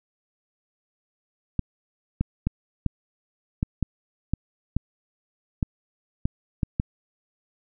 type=clicks; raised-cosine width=5 ms; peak=-10 dBFS; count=12; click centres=1.593 / 2.21 / 2.47 / 2.863 / 3.629 / 3.827 / 4.336 / 4.766 / 5.628 / 6.255 / 6.632 / 6.799 s; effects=none